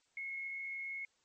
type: tone with frequency modulation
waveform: sine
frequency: 2175 Hz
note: C#7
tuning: 33 cents flat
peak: -39 dBFS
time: 0.17-1.05 s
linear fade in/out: 2 ms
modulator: 76.2 Hz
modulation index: 0.42
effects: white hiss -75 dBFS RMS until 1.24 s + MP3 32 kbps